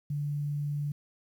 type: tone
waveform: sine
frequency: 145.7 Hz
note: D3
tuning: 13 cents flat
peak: -29 dBFS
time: 0.1-0.92 s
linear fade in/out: 5 ms
effects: 10-bit